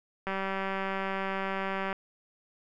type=click train; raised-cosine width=0.5 ms; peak=-18 dBFS; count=321; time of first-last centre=0.27-1.928 s; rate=193 Hz; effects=none